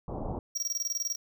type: low-pass noise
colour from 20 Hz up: pink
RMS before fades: -35 dBFS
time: 0.08-0.39 s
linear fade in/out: 2 ms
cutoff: 990 Hz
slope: 48 dB/octave
type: tone with tremolo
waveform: square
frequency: 5660 Hz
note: F8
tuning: 22 cents sharp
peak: -28 dBFS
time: 0.55-1.16 s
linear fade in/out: 10 ms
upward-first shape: square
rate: 20 Hz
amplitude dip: 80%
effects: none